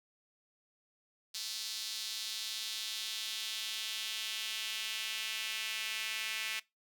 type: tone with high-pass filter sweep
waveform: sawtooth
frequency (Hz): 219.8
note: A3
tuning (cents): -2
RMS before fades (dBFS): -39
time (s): 1.34-6.6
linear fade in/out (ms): 10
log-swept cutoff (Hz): 4300 to 2400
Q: 2.4
effects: noise-tail reverb RT60 0.2 s tail -21 dB re dry